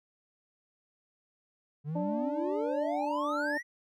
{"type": "exponential sweep", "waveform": "triangle", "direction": "up", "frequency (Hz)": [141.7, 1992], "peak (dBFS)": -30, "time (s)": [1.84, 3.63], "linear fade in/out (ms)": 50}
{"type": "harmonic tone", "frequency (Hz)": 293.7, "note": "D4", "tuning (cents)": 0, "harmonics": [1, 2, 3], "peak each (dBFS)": [-35, -34, -39], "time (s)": [1.95, 3.58], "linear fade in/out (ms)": 10}
{"effects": []}